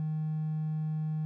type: tone with hard clipping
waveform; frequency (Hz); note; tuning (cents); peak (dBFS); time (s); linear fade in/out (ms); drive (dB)
triangle; 155.56; D#3; 0; -30; 0-1.25; 0; 4
effects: none